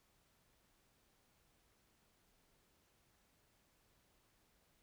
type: silence
effects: pink hiss -75 dBFS RMS until 4.82 s